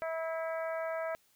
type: harmonic tone with a mistuned harmonic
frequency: 324.8 Hz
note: E4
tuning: 26 cents flat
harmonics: 2 / 3 / 4 / 5 / 6 / 7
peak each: -34 / -45 / -43 / -45 / -48 / -51 dBFS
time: 0.02-1.15 s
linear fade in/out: 0 ms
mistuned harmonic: 6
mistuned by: +32 cents
effects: white hiss -69 dBFS RMS until 1.35 s